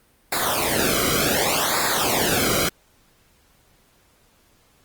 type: noise with flanger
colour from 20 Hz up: pink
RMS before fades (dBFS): -21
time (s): 0.32-2.69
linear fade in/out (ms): 5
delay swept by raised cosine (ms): 0.33 to 1.14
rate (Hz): 0.67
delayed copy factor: -0.95
effects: pink hiss -59 dBFS RMS until 4.84 s + Opus 32 kbps